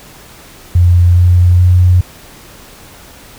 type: tone with pitch steps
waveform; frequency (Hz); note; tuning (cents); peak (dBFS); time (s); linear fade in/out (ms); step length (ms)
sine; 87.8 / 88.87 / 89.96; F2 / F2 / F#2; +10 / +31 / -48; -4; 0.75-2.01; 5; 420
effects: pink hiss -37 dBFS RMS until 3.38 s